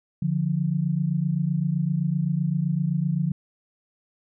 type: tone pair together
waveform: sine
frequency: 146.83 / 174.61 Hz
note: D3 / F3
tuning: 0 / 0 cents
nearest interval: minor third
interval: 300 cents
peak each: -24 dBFS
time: 0.22-3.32 s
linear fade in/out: 5 ms
effects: none